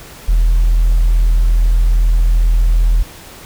sine tone, 41.21 Hz, E1, in tune, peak -6 dBFS, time 0.28-3.03 s, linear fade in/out 10 ms, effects tanh soft clip ceiling -6 dBFS + pink hiss -36 dBFS RMS until 3.45 s

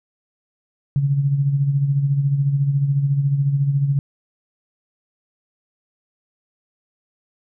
sine tone with tremolo, 140.1 Hz, C#3, 19 cents sharp, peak -13 dBFS, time 0.96-3.99 s, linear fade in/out 0 ms, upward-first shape sine, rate 14 Hz, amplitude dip 55%, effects none

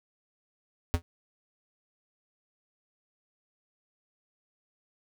square tone with exponential decay, 85 Hz, F2, 46 cents flat, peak -18 dBFS, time 0.94-1.02 s, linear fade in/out 0 ms, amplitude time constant 16 ms, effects none

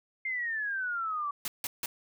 sine exponential sweep, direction down, 2121 to 1138 Hz, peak -30 dBFS, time 0.25-1.31 s, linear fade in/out 5 ms
white noise bursts, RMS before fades -34 dBFS, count 3, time 1.45-1.86 s, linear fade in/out 2 ms, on 30 ms, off 160 ms
effects none

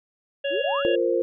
harmonic tone, 558 Hz, C#5, 11 cents sharp, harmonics 1 / 3 / 5 / 6, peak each -24 / -34 / -31 / -40 dBFS, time 0.44-0.96 s, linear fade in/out 10 ms
sine exponential sweep, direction up, 293.7 to 1568 Hz, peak -25 dBFS, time 0.5-0.84 s, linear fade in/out 50 ms
sine chord, F suspended fourth, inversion none, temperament equal with one note detuned, 349.2 / 462.4 / 523.3 Hz, F4 / Bb4 / C5, 0 / -14 / 0 cents, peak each -24 dBFS, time 0.85-1.22 s, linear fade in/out 0 ms
effects none

